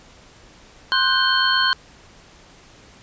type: tone cluster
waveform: sine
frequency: 1048 / 1482 / 1570 / 3112 / 4323 Hz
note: C6 / F#6 / G6 / G7 / C#8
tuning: +2 / +2 / +2 / -13 / -44 cents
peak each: -22 dBFS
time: 0.92-1.73 s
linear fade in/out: 0 ms
effects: pink hiss -48 dBFS RMS until 3.02 s + resampled to 16000 Hz